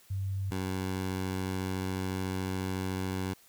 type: tone pair in turn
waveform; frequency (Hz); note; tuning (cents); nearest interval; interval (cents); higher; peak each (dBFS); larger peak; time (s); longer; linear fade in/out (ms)
sine / 15% pulse; 97 / 93.91; G2 / F#2; -18 / +26; minor second; 56; first; -30 / -25; second; 0.1-0.51 / 0.51-3.34; second; 10
effects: white hiss -60 dBFS RMS until 3.48 s